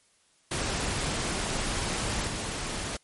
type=noise with level steps; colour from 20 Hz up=pink; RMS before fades=-30 / -33 dBFS; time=0.51-2.97 s; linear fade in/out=5 ms; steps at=2.27 s; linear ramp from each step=5 ms; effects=white hiss -65 dBFS RMS until 3.03 s + MP3 48 kbps